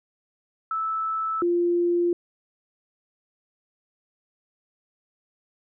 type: tone pair in turn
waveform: sine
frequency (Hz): 1312 / 347.5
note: E6 / F4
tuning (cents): -9 / -9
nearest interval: octave + major seventh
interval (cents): 2300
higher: first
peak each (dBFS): -24 / -19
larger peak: second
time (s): 0.71-1.42 / 1.42-2.13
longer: neither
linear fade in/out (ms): 2
effects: none